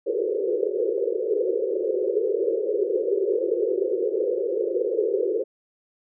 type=band-pass noise; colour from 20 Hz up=pink; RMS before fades=-24 dBFS; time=0.06-5.44 s; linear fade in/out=10 ms; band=360 to 520 Hz; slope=96 dB/octave; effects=none